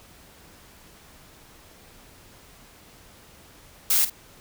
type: noise with echo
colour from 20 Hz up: blue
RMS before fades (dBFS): -20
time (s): 3.9-4.05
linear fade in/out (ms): 5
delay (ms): 49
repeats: 1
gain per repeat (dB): -13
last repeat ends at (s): 4.099
effects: pink hiss -51 dBFS RMS until 4.4 s